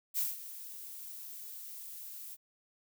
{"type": "noise with ADSR envelope", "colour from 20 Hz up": "violet", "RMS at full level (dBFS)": -31, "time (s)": [0.14, 2.37], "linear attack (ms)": 40, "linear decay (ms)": 180, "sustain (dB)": -15, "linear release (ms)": 38, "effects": []}